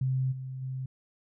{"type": "tone with level steps", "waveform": "sine", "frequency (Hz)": 130.81, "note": "C3", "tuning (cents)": 0, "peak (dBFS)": [-25, -35, -32], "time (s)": [0.01, 0.86], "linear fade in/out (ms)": 5, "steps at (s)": [0.31, 0.61], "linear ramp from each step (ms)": 20, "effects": []}